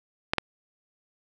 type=clicks; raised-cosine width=0.3 ms; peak=-7 dBFS; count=2; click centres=0.335 / 0.383 s; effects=none